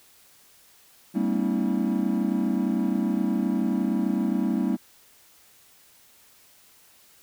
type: tone cluster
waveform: triangle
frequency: 195.4 / 226.8 / 254.8 / 281.8 / 324.2 Hz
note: G3 / A#3 / C4 / C#4 / E4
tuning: -5 / -47 / -46 / +29 / -29 cents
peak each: -25 / -25 / -28 / -29 / -28 dBFS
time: 1.14-4.77 s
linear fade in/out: 20 ms
effects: white hiss -56 dBFS RMS until 7.22 s